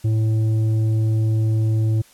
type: tone with tanh clipping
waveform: sine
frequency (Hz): 110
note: A2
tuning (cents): 0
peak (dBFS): -17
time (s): 0.04-2.02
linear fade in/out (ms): 10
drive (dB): 7
effects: white hiss -51 dBFS RMS until 2.13 s + low-pass 12000 Hz 12 dB/octave